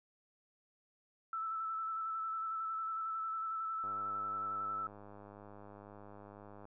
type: tone with vibrato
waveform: sine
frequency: 1318.5 Hz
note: E6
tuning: in tune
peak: -36 dBFS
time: 1.33-4.87 s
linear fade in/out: 2 ms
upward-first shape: square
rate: 11 Hz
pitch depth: 16 cents each way
type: click train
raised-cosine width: 1 ms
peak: -39 dBFS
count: 288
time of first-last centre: 3.84-6.654 s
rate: 102 Hz
effects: none